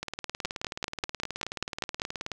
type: two click trains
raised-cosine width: 0.2 ms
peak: -11 / -16 dBFS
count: 9 / 44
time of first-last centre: 0.45-2.019 / 0.03-2.317 s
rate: 5.1 / 18.8 Hz
effects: none